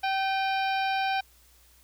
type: harmonic tone with a mistuned harmonic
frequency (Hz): 773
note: G5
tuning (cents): -24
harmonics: 1 / 2 / 3 / 4 / 5 / 6 / 7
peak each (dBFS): -26 / -33 / -34 / -39 / -41 / -43 / -45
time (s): 0.03-1.21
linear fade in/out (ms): 10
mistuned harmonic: 3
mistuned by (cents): +67
effects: added 60 Hz sine -60 dBFS peak until 1.83 s + white hiss -60 dBFS RMS until 1.83 s